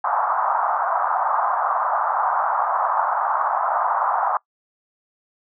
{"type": "band-pass noise", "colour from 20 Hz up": "pink", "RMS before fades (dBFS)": -21, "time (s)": [0.04, 4.37], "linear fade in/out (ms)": 2, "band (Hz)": [720, 1300], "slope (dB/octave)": 48, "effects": ["noise-tail reverb RT60 0.1 s tail -23 dB re dry"]}